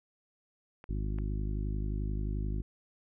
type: clicks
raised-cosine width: 0.5 ms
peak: -33 dBFS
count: 2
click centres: 0.841 / 1.186 s
type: harmonic tone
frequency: 51.4 Hz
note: G#1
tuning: 17 cents flat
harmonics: 1 / 2 / 3 / 4 / 5 / 6 / 7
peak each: -32 / -38 / -42 / -44 / -46 / -48 / -49 dBFS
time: 0.89-2.62 s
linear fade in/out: 5 ms
effects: none